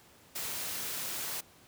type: noise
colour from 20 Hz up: white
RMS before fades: -37 dBFS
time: 0.35-1.41 s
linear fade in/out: 10 ms
effects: pink hiss -59 dBFS RMS until 1.67 s + high-pass 80 Hz 12 dB/octave